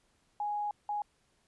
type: tone bursts at uneven times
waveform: sine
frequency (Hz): 830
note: G#5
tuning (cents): -1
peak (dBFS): -31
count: 2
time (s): 0.4-0.71 / 0.89-1.02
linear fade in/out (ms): 2
effects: pink hiss -72 dBFS RMS until 1.47 s + resampled to 24000 Hz